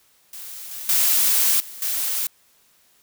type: noise with level steps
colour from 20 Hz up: blue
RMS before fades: -36 / -33 / -18 / -38 / -24 dBFS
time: 0.33-2.27 s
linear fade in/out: 2 ms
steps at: 0.71 / 0.89 / 1.6 / 1.82 s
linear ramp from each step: 2 ms
effects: white hiss -59 dBFS RMS until 3.02 s